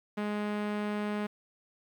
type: tone with low-pass filter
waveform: sawtooth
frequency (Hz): 208.5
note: G#3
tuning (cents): +7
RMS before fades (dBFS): -33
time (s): 0.17-1.27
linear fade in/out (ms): 10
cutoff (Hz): 2500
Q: 0.9
effects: 10-bit